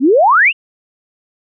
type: exponential sweep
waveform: sine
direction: up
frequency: 239.9 to 2960 Hz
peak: -6 dBFS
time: 0-0.53 s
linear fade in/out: 50 ms
effects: none